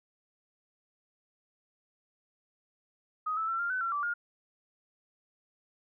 sine tone with pitch steps, 1254 / 1312 / 1346 / 1396 / 1510 / 1360 / 1162 / 1419 Hz, D#6 / E6 / E6 / F6 / F#6 / F6 / D6 / F6, +13 / -9 / +36 / -1 / +35 / -46 / -19 / +27 cents, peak -29 dBFS, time 3.26-4.14 s, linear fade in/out 10 ms, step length 110 ms, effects none

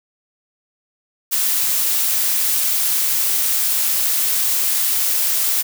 blue noise, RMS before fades -18 dBFS, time 1.31-5.63 s, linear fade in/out 20 ms, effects none

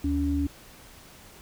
sine tone pair together, 75.64 / 283.7 Hz, D#2 / C#4, -48 / +40 cents, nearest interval octave + major seventh, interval 2288 cents, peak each -27 / -25 dBFS, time 0.04-0.47 s, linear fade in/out 5 ms, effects pink hiss -50 dBFS RMS until 1.41 s

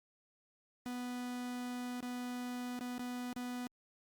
45% pulse tone with dropouts, 246.9 Hz, B3, in tune, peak -39 dBFS, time 0.86-3.67 s, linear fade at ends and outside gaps 0 ms, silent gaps 2.005-2.027 / 2.791-2.809 / 2.981-2.994 / 3.329-3.363 s, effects Opus 48 kbps

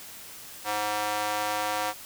square tone with high-pass filter, 105.2 Hz, G#2, 23 cents sharp, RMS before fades -29 dBFS, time 0.64-1.94 s, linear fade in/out 50 ms, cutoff 760 Hz, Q 1.6, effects white hiss -44 dBFS RMS until 2.05 s

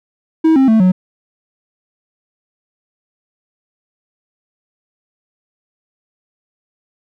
triangle tone with pitch steps, 320.5 / 266.4 / 221.5 / 184.08 Hz, E4 / C4 / A3 / F#3, -49 / +31 / +12 / -9 cents, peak -5 dBFS, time 0.44-0.92 s, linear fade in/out 10 ms, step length 120 ms, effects none

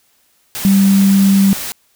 sine tone in noise, 195.9 Hz, G3, 1 cent flat, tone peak -7 dBFS, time 0.65-1.53 s, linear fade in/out 0 ms, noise white, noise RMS -24 dBFS, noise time 0.55-1.72 s, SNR +14 dB, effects white hiss -57 dBFS RMS until 1.95 s

